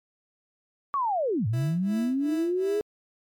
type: linear two-way sweep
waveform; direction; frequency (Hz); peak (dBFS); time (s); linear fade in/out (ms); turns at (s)
sine; down then up; 1158 to 102.1 to 424.8; -23; 0.94-2.81; 0; 1.47
type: tone with tremolo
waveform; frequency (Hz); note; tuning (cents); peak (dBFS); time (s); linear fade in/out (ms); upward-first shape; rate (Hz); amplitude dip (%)
30% pulse; 329.6; E4; 0; -32; 1.53-2.81; 5; sine; 2.7; 95
effects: MP3 96 kbps